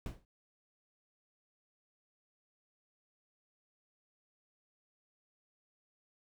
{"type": "noise with exponential decay", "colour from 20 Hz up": "brown", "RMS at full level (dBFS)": -36, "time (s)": [0.06, 0.25], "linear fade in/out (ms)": 1, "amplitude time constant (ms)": 41, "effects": []}